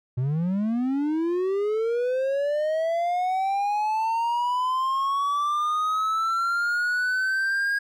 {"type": "linear sweep", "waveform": "triangle", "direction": "up", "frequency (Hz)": [120, 1637], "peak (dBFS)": -20, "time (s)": [0.17, 7.79], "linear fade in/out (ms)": 10, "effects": []}